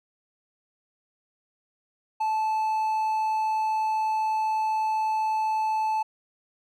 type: tone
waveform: triangle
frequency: 872 Hz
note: A5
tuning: 16 cents flat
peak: -21 dBFS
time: 2.2-6.03 s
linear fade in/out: 10 ms
effects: none